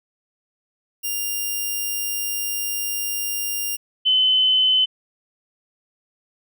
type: tone pair in turn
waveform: 5% pulse / sine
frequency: 2800 / 3040 Hz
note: F7 / F#7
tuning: +4 / +46 cents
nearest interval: minor second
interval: 142 cents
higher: second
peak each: -14 dBFS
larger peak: neither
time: 1.03-3.77 / 4.05-4.86 s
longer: first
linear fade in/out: 20 ms
effects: none